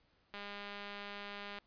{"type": "click train", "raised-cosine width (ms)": 0.3, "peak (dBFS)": -30, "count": 254, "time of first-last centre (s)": [0.34, 1.586], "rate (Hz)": 203, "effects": ["pink hiss -73 dBFS RMS until 1.66 s", "resampled to 11025 Hz"]}